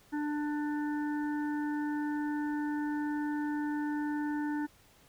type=harmonic tone; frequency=296.5 Hz; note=D4; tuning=17 cents sharp; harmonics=1 / 3 / 5 / 6; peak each=-31 / -41 / -45 / -47 dBFS; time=0.12-4.67 s; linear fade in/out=20 ms; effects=pink hiss -62 dBFS RMS until 5.08 s